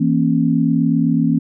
sine chord, A# diminished, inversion second, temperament equal with one note detuned, 164.81 / 233.1 / 272.3 Hz, E3 / A#3 / C#4, 0 / 0 / -31 cents, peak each -17 dBFS, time 0-1.39 s, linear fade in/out 10 ms, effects none

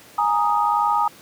sine chord, Ab suspended second, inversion none, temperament equal, 830.6 / 932.3 / 1244.5 Hz, Ab5 / Bb5 / Eb6, 0 / 0 / 0 cents, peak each -21 dBFS, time 0.18-1.08 s, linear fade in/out 5 ms, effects pink hiss -46 dBFS RMS until 1.21 s + high-pass 150 Hz 12 dB/octave

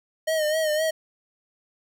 square tone with vibrato, 622 Hz, D#5, 1 cent flat, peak -22 dBFS, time 0.27-0.91 s, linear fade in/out 10 ms, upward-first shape sine, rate 3.9 Hz, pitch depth 56 cents each way, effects none

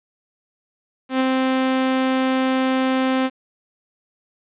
sawtooth tone with ADSR envelope, 261.2 Hz, C4, 3 cents flat, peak -11 dBFS, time 1.09-3.3 s, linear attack 110 ms, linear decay 18 ms, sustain -2 dB, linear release 46 ms, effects resampled to 8000 Hz + 8-bit

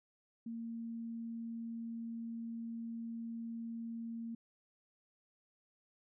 sine tone, 229.9 Hz, A#3, 24 cents flat, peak -40 dBFS, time 0.46-4.35 s, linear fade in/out 5 ms, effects none

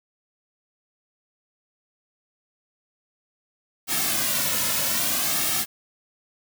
white noise with flanger, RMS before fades -24 dBFS, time 3.87-5.66 s, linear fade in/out 50 ms, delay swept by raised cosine 2 to 2.57 ms, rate 0.62 Hz, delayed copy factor -0.7, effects none

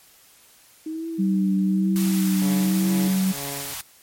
sine tone with vibrato, 312.6 Hz, D#4, 8 cents sharp, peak -27 dBFS, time 0.86-3.08 s, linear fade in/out 5 ms, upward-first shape triangle, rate 1.1 Hz, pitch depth 99 cents each way
sine tone with pitch glide, 192.1 to 189.13 Hz, G3 to F#3, -35 to +38 cents, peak -18 dBFS, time 1.18-3.33 s, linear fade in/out 20 ms, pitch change -27 cents, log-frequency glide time 1.42-2.77 s
white band-stop noise, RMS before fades -32 dBFS, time 1.96-3.81 s, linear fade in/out 0 ms, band 180 to 630 Hz, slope 48 dB/octave
10% pulse tone with tremolo, 140.8 Hz, C#3, 27 cents sharp, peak -23 dBFS, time 2.42-3.74 s, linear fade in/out 0 ms, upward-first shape sine, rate 2.1 Hz, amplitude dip 65%
effects white hiss -53 dBFS RMS until 4.02 s + MP3 64 kbps

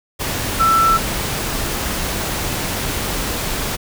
sine tone in noise, 1332 Hz, E6, 18 cents sharp, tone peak -11 dBFS, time 0.59-0.98 s, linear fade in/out 20 ms, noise pink, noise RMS -22 dBFS, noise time 0.19-3.77 s, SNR +8 dB, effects none

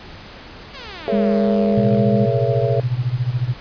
5% pulse exponential sweep, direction down, 587.3 to 41.65 Hz, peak -22 dBFS, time 0.73-1.99 s, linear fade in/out 20 ms
sine chord, A# half-diminished seventh, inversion third, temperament just, 419.5 / 466.2 / 559.4 / 671.3 Hz, G#4 / A#4 / C#5 / E5, +17 / 0 / +16 / +31 cents, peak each -23 dBFS, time 1.08-2.8 s, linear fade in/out 0 ms
sine tone, 205.2 Hz, G#3, 21 cents flat, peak -16 dBFS, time 1.12-2.26 s, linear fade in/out 10 ms
sine tone with tremolo, 123.47 Hz, B2, in tune, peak -14 dBFS, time 1.77-3.54 s, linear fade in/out 5 ms, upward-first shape sine, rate 14 Hz, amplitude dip 85%
effects pink hiss -38 dBFS RMS until 3.6 s + resampled to 11025 Hz

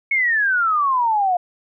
sine exponential sweep, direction down, 2217 to 700 Hz, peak -15 dBFS, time 0.11-1.37 s, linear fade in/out 5 ms, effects none

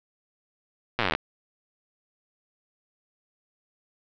slowing click train, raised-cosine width 0.3 ms, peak -7 dBFS, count 16, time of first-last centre 0.99-1.15 s, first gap 8 ms, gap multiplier 1.04, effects low-pass 4000 Hz 12 dB/octave

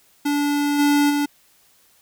square tone with level steps, 289.4 Hz, D4, 25 cents flat, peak -19 / -15 / -19 dBFS, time 0.25-1.26 s, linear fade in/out 10 ms, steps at 0.78 / 1.09 s, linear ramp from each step 20 ms, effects white hiss -57 dBFS RMS until 2.01 s

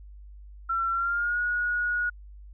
sine tone with pitch glide, 1354 to 1451.2 Hz, E6 to F#6, +46 to -34 cents, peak -24 dBFS, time 0.69-2.1 s, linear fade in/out 10 ms, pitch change +120 cents, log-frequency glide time 0.91-1.39 s, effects added 50 Hz sine -43 dBFS peak until 2.53 s

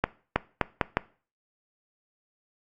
accelerating click train, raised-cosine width 0.5 ms, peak -6 dBFS, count 5, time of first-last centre 0.04-0.97 s, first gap 320 ms, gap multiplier 0.79, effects noise-tail reverb RT60 0.4 s tail -20 dB re dry + Opus 48 kbps

